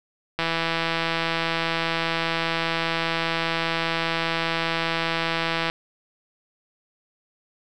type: click train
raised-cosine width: 0.3 ms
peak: -8 dBFS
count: 877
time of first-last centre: 0.39-5.699 s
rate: 165 Hz
effects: none